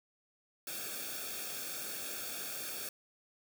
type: noise with comb filter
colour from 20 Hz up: white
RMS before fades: -41 dBFS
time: 0.67-2.89 s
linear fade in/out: 2 ms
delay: 1 ms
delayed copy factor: -0.8
effects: none